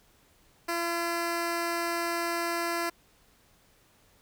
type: tone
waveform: 10% pulse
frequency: 340 Hz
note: F4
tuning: 46 cents flat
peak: -20 dBFS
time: 0.68-2.9 s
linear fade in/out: 10 ms
effects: pink hiss -63 dBFS RMS until 4.21 s